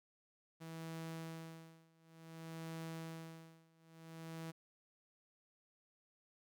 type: tone with tremolo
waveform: sawtooth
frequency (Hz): 163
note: E3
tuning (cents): -19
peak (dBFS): -40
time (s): 0.6-4.52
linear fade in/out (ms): 20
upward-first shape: sine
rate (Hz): 0.56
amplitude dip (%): 95
effects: none